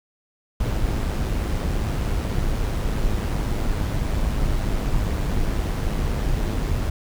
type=noise with amplitude modulation; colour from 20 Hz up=brown; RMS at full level=-21 dBFS; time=0.6-6.9 s; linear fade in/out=5 ms; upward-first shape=sine; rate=105 Hz; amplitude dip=35%; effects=none